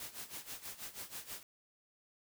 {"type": "noise with tremolo", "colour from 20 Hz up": "white", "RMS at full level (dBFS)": -44, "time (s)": [0, 1.43], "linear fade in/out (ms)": 2, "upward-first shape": "sine", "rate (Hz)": 6.2, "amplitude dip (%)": 80, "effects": []}